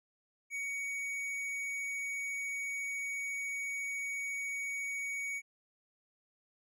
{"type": "tone with tanh clipping", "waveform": "triangle", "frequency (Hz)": 2243, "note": "C#7", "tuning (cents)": 20, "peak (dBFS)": -37, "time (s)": [0.5, 5.42], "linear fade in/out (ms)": 50, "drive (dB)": 15, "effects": []}